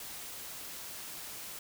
white noise, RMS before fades -44 dBFS, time 0-1.59 s, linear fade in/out 2 ms, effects none

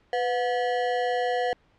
square ring-modulated tone, 610 Hz, D#5, 34 cents flat, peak -21 dBFS, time 0.13-1.53 s, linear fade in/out 0 ms, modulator 113 Hz, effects pink hiss -63 dBFS RMS until 1.78 s + low-pass 3000 Hz 12 dB/octave

